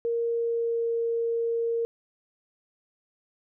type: tone with pitch glide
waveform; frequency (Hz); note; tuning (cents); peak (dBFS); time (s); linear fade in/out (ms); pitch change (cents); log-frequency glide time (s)
sine; 466.2 to 463; A#4 to A#4; 0 to -12; -24; 0.05-1.85; 0; -12; 0.26-0.89
effects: none